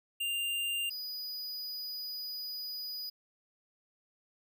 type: tone pair in turn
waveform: square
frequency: 2794 / 4940 Hz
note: F7 / D#8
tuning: 0 / -13 cents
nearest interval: minor seventh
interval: 987 cents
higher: second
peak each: -32 / -38 dBFS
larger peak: first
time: 0.2-0.9 / 0.9-3.1 s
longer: second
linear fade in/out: 10 ms
effects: 12-bit